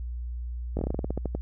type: slowing click train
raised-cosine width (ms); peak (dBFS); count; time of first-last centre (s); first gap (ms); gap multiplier
2; -16; 13; 0.77-1.35; 20; 1.15
effects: added 60 Hz sine -31 dBFS peak until 1.41 s